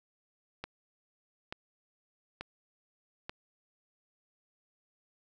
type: click train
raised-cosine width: 0.3 ms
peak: -22 dBFS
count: 4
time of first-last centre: 0.64-3.295 s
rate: 1.13 Hz
effects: none